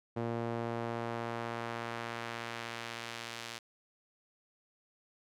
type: tone with band-pass filter sweep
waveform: sawtooth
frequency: 116.54 Hz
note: A#2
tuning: in tune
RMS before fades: -39 dBFS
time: 0.16-3.59 s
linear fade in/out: 10 ms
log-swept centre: 450 to 4100 Hz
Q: 0.71
effects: none